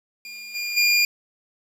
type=tone with level steps; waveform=25% pulse; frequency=2411 Hz; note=D7; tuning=45 cents sharp; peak=-31 / -22 / -12 dBFS; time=0.25-1.05 s; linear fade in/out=2 ms; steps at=0.54 / 0.76 s; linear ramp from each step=20 ms; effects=resampled to 32000 Hz + 8-bit